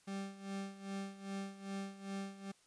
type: tone with tremolo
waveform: 40% pulse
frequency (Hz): 196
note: G3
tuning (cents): 0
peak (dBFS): -38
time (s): 0.07-2.52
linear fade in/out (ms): 10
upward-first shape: sine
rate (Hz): 2.5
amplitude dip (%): 80
effects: white hiss -69 dBFS RMS until 2.66 s + resampled to 22050 Hz